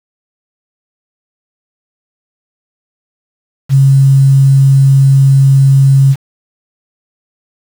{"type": "tone with quantisation", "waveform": "sine", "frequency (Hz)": 136.1, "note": "C#3", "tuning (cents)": -31, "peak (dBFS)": -3, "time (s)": [3.69, 6.16], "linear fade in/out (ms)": 50, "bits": 5, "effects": []}